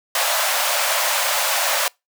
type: high-pass noise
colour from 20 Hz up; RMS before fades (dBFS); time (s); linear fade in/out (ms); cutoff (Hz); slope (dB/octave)
pink; -20; 0.15-1.88; 2; 540; 96
effects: noise-tail reverb RT60 0.2 s tail -25 dB re dry